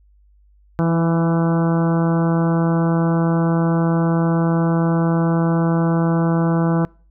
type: harmonic tone with a mistuned harmonic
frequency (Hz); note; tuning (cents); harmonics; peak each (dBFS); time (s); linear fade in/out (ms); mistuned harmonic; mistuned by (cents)
166.5; E3; +18; 1 / 2 / 3 / 4 / 5 / 6 / 7 / 8 / 9; -16 / -22 / -26 / -28 / -30 / -32 / -33 / -34 / -35; 0.79-6.85; 0; 2; -17
effects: noise-tail reverb RT60 0.4 s tail -25 dB re dry + added 50 Hz sine -50 dBFS peak until 7.1 s